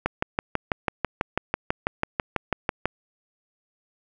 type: click train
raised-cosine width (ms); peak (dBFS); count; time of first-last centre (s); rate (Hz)
0.5; -7; 18; 0.06-2.856; 6.08
effects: none